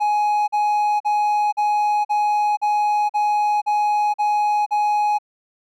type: tone bursts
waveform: triangle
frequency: 836 Hz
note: G#5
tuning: 11 cents sharp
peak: -14 dBFS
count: 10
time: 0-5.187 s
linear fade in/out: 20 ms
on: 480 ms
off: 43 ms
effects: none